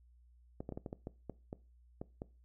clicks, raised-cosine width 2 ms, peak -28 dBFS, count 11, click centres 0.605 / 0.691 / 0.723 / 0.775 / 0.862 / 0.929 / 1.071 / 1.297 / 1.529 / 2.015 / 2.219 s, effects noise-tail reverb RT60 0.3 s tail -20 dB re dry + added 60 Hz sine -61 dBFS peak until 2.44 s

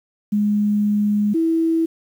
sine tone pair in turn, 207.7 / 327.1 Hz, G#3 / E4, 0 / -13 cents, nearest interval minor sixth, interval 787 cents, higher second, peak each -15 dBFS, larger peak neither, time 0.32-1.34 / 1.34-1.86 s, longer first, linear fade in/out 10 ms, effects 8-bit

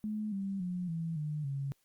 sine tone with pitch steps, 213.3 / 195.6 / 179.36 / 164.48 / 150.83 / 138.31 Hz, G#3 / G3 / F3 / E3 / D3 / C#3, +46 / -4 / +46 / -4 / +47 / -4 cents, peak -33 dBFS, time 0.04-1.72 s, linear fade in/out 0 ms, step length 280 ms, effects white hiss -74 dBFS RMS until 1.84 s + Opus 32 kbps

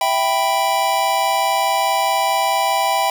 square chord, E minor, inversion none, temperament equal, 659.3 / 784 / 987.8 Hz, E5 / G5 / B5, 0 / 0 / 0 cents, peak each -23 / -19 / -21 dBFS, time 0.01-3.1 s, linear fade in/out 2 ms, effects none

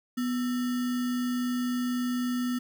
sine tone with sample-and-hold, 246.9 Hz, B3, in tune, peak -26 dBFS, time 0.17-2.59 s, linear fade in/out 10 ms, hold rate 1575 Hz, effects none

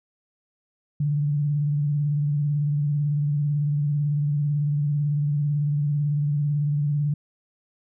sine tone with vibrato, 146.3 Hz, D3, 6 cents flat, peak -20 dBFS, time 1-7.14 s, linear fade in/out 5 ms, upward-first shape sine, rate 18 Hz, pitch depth 48 cents each way, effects none

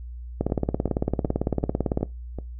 two click trains, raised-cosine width 2 ms, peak -19 / -9 dBFS, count 6 / 30, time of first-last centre 0.5-2.387 / 0.41-2.03 s, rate 2.65 / 17.9 Hz, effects noise-tail reverb RT60 0.2 s tail -20 dB re dry + added 60 Hz sine -34 dBFS peak until 2.59 s

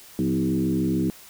sine tone with frequency modulation, 247.4 Hz, B3, 3 cents sharp, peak -20 dBFS, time 0.19-1.1 s, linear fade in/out 0 ms, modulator 67 Hz, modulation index 1.6, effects white hiss -47 dBFS RMS until 1.29 s

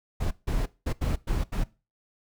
brown noise bursts at uneven times, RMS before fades -26 dBFS, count 6, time 0.2-0.31 / 0.47-0.66 / 0.86-0.93 / 1.01-1.16 / 1.27-1.44 / 1.52-1.64 s, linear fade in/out 10 ms, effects noise-tail reverb RT60 0.3 s tail -20 dB re dry

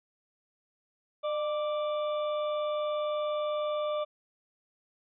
harmonic tone with a mistuned harmonic, 587.3 Hz, D5, in tune, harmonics 1 / 2 / 4 / 5 / 6, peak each -29 / -36 / -50 / -53 / -45 dBFS, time 1.23-4.05 s, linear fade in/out 20 ms, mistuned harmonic 1, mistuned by +45 cents, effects none

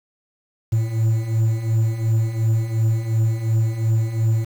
triangle beating tone pair, 110 / 112.8 Hz, A2 / A2, 0 / +44 cents, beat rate 2.8 Hz, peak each -21 / -16 dBFS, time 0.72-4.45 s, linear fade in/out 10 ms, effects 7-bit

